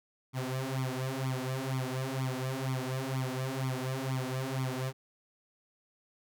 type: tone with flanger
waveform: sawtooth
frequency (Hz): 130.9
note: C3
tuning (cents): +1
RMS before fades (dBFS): -34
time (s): 0.33-4.93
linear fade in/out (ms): 50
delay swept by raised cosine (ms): 0.87 to 5.97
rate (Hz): 2.1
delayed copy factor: +1
effects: none